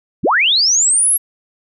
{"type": "linear sweep", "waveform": "sine", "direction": "up", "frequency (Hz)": [75, 11460], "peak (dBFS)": -10, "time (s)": [0.23, 1.18], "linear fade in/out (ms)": 20, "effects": []}